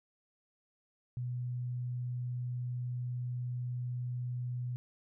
sine tone, 123.47 Hz, B2, in tune, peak -34 dBFS, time 1.17-4.76 s, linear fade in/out 0 ms, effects none

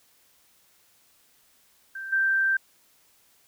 sine tone with level steps, 1568 Hz, G6, in tune, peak -33 / -20 dBFS, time 1.95-2.57 s, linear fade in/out 5 ms, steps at 2.12 s, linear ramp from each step 10 ms, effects white hiss -62 dBFS RMS until 3.47 s

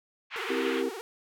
white band-pass noise, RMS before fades -36 dBFS, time 0.3-0.84 s, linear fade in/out 50 ms, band 1000 to 2800 Hz, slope 24 dB/octave
sawtooth tone with vibrato, 415.3 Hz, G#4, in tune, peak -33 dBFS, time 0.36-1.01 s, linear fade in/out 0 ms, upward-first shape sine, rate 19 Hz, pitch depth 230 cents each way
sine chord, C dominant seventh, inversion none, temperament equal, 261.6 / 329.6 / 392 / 466.2 Hz, C4 / E4 / G4 / Bb4, 0 / 0 / 0 / 0 cents, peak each -33 / -34 / -31 / -32 dBFS, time 0.49-0.9 s, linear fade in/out 20 ms
effects none

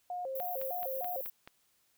sine tone with vibrato, 617 Hz, D#5, 15 cents flat, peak -35 dBFS, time 0.1-1.21 s, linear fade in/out 2 ms, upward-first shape square, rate 3.3 Hz, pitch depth 260 cents each way
white high-pass noise, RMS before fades -41 dBFS, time 0.35-1.3 s, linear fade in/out 5 ms, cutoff 12000 Hz, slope 96 dB/octave
click train, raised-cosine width 0.3 ms, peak -31 dBFS, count 6, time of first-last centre 0.4-1.475 s, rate 4.65 Hz
effects white hiss -72 dBFS RMS until 1.97 s

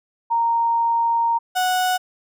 sine / 35% pulse tone pair in turn, 928 / 736.6 Hz, A#5 / F#5, -8 / -8 cents, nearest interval major third, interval 400 cents, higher first, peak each -16 dBFS, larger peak neither, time 0.3-1.39 / 1.55-1.98 s, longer first, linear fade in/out 20 ms, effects none

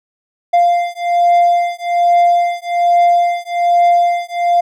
triangle beating tone pair, 696 / 697.2 Hz, F5 / F5, -6 / -3 cents, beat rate 1.2 Hz, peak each -11 dBFS, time 0.53-4.61 s, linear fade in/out 10 ms, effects none

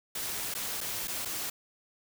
white noise with dropouts, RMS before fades -35 dBFS, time 0.15-1.5 s, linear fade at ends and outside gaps 5 ms, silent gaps 0.541-0.549 / 0.807-0.811 / 1.074-1.079 / 1.251-1.255 s, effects none

